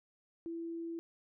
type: tone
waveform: sine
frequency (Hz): 333.5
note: E4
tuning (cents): +20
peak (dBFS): -38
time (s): 0.46-0.99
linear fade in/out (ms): 0
effects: none